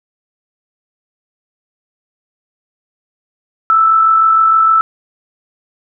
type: tone with amplitude modulation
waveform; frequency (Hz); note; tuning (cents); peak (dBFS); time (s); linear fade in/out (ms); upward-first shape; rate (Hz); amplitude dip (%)
sine; 1318.5; E6; 0; -5; 3.7-4.81; 0; sine; 46.5; 35
effects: none